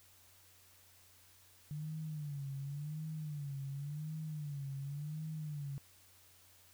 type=tone with vibrato; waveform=sine; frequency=146.83 Hz; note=D3; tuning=in tune; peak=-39 dBFS; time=1.71-5.78 s; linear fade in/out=0 ms; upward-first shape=sine; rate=0.91 Hz; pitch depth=120 cents each way; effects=added 91 Hz sine -70 dBFS peak until 6.73 s + white hiss -64 dBFS RMS until 6.73 s